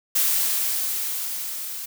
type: noise with level ramp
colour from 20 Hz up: blue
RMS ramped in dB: -20 to -33 dBFS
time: 0.15-1.86 s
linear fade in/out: 10 ms
effects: none